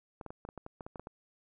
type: clicks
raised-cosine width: 1 ms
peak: -29 dBFS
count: 12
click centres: 0.212 / 0.263 / 0.305 / 0.451 / 0.489 / 0.577 / 0.664 / 0.808 / 0.865 / 0.958 / 0.996 / 1.071 s
effects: none